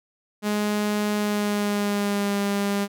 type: tone with pitch glide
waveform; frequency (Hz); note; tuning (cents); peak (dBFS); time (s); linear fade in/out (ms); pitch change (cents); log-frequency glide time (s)
sawtooth; 208.7 to 201.2; G#3 to G3; +9 to +45; -18; 0.42-2.88; 50; -64; 1.15-2.38
effects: none